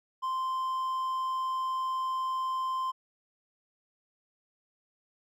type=tone; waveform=triangle; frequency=1042 Hz; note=C6; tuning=7 cents flat; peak=-27 dBFS; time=0.22-2.92 s; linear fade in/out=20 ms; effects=none